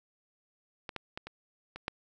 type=clicks; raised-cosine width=0.3 ms; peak=-22 / -20 / -22 / -26 / -26 / -16 dBFS; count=6; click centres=0.892 / 0.963 / 1.175 / 1.27 / 1.76 / 1.881 s; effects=none